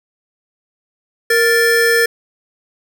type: tone pair together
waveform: square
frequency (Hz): 466.2 / 1760.1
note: A#4 / A6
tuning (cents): 0 / 0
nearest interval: octave + major seventh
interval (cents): 2300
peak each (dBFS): -14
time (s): 1.3-2.06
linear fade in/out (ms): 5
effects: none